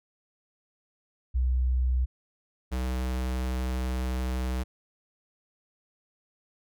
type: tone pair in turn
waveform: sine / square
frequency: 63 / 63.44 Hz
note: B1 / B1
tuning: +35 / +47 cents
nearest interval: unison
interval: 12 cents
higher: second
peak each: -22 / -28 dBFS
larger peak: first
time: 1.34-2.06 / 2.71-4.64 s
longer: second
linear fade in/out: 20 ms
effects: none